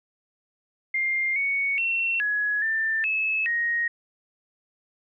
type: tone with pitch steps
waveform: sine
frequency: 2110 / 2225 / 2713 / 1681 / 1783 / 2597 / 1875 Hz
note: C7 / C#7 / E7 / G#6 / A6 / E7 / A#6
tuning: +14 / +6 / +49 / +20 / +22 / -26 / +10 cents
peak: -22 dBFS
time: 0.94-3.88 s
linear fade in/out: 5 ms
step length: 420 ms
effects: none